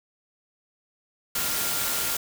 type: tone in noise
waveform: sine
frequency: 1396.9 Hz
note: F6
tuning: in tune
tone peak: -38 dBFS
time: 1.35-2.17 s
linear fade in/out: 5 ms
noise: white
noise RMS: -27 dBFS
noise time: 1.35-2.17 s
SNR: -14 dB
effects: none